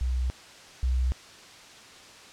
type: tone pair in turn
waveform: sine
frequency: 63 / 63.34 Hz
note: B1 / B1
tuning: +35 / +44 cents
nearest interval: unison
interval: 9 cents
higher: second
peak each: -24 / -22 dBFS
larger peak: second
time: 0.01-0.3 / 0.83-1.12 s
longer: neither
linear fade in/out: 0 ms
effects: white hiss -48 dBFS RMS until 2.32 s + low-pass 6000 Hz 12 dB/octave